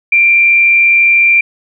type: tone with frequency modulation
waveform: sine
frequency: 2369 Hz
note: D7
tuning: 14 cents sharp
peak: -5 dBFS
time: 0.12-1.41 s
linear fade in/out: 5 ms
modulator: 104 Hz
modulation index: 0.33
effects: none